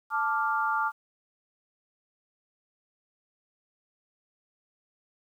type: chord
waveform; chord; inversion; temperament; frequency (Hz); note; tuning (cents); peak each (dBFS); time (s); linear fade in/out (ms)
sine; D minor; second; equal; 880 / 1174.7 / 1396.9; A5 / D6 / F6; 0 / 0 / 0; -29; 0.1-0.92; 50
effects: 10-bit